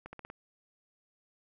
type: accelerating click train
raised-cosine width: 0.5 ms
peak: -29 dBFS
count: 5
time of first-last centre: 0.06-0.301 s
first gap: 70 ms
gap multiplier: 0.9
effects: none